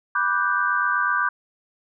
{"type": "chord", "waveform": "sine", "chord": "G major seventh", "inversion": "first", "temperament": "equal", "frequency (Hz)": [987.8, 1174.7, 1480, 1568], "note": ["B5", "D6", "F#6", "G6"], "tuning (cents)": [0, 0, 0, 0], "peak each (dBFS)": [-28, -23, -26, -23], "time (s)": [0.15, 1.29], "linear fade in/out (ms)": 5, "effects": []}